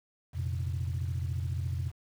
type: chord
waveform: sine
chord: F suspended fourth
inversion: none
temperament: equal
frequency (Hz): 87.31 / 116.54 / 130.81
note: F2 / Bb2 / C3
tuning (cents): 0 / 0 / 0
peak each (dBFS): -31 / -36 / -35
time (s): 0.33-1.92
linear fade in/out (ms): 50
effects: tanh soft clip ceiling -24 dBFS + 9-bit